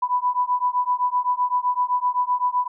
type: beating tone pair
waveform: sine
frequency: 987.8 / 995.6 Hz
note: B5 / B5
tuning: 0 / +14 cents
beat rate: 7.8 Hz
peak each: -22 dBFS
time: 0.02-2.68 s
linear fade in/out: 10 ms
effects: none